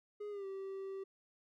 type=tone with pitch glide; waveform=triangle; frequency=415.3 to 387.5 Hz; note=G#4 to G4; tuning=0 to -20 cents; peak=-39 dBFS; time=0.2-1.04 s; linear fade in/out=10 ms; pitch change=-120 cents; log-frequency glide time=0.3-0.46 s; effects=none